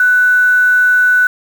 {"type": "tone with quantisation", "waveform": "sine", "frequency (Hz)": 1489, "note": "F#6", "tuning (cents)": 11, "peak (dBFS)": -7, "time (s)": [0, 1.27], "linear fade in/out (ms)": 2, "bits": 5, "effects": []}